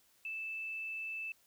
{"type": "tone", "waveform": "sine", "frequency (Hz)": 2636, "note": "E7", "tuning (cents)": -1, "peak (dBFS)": -38, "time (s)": [0.25, 1.32], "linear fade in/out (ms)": 2, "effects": ["white hiss -69 dBFS RMS until 1.46 s"]}